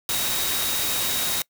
sine tone in noise, 3783 Hz, A#7, 25 cents sharp, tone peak -31 dBFS, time 0.09-1.42 s, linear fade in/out 2 ms, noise white, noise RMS -25 dBFS, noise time 0.09-1.42 s, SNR -9 dB, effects noise-tail reverb RT60 0.1 s tail -24 dB re dry

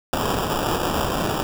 violet noise with sample-and-hold, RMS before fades -23 dBFS, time 0.13-1.43 s, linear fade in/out 0 ms, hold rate 2100 Hz, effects none

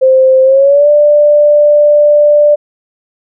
sine tone with pitch glide, 523.3 to 590.8 Hz, C5 to D5, 0 to +10 cents, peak -3 dBFS, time 0.01-2.56 s, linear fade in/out 20 ms, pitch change +210 cents, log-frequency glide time 0.43-0.89 s, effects none

